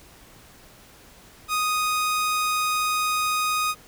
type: tone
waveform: sawtooth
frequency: 1244.5 Hz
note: D#6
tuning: in tune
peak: -18 dBFS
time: 1.48-3.75 s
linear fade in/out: 50 ms
effects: pink hiss -50 dBFS RMS until 3.87 s